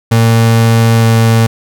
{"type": "tone with pitch glide", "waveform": "35% pulse", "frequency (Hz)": [114.3, 113.58], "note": ["A#2", "A#2"], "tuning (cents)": [-34, -45], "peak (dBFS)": -4, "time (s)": [0.11, 1.47], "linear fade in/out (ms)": 10, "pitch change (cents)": -11, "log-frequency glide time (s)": [0.97, 1.06], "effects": []}